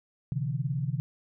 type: tone cluster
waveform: sine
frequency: 126.7 / 144.3 / 165.2 Hz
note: B2 / D3 / E3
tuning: +45 / -30 / +4 cents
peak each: -31 / -31 / -35 dBFS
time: 0.32-1 s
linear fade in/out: 0 ms
effects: none